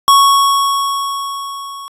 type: tone with level ramp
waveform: square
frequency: 1108.7 Hz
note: C#6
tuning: in tune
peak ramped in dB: -5 to -28 dBFS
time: 0.08-1.88 s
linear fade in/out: 0 ms
effects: resampled to 32000 Hz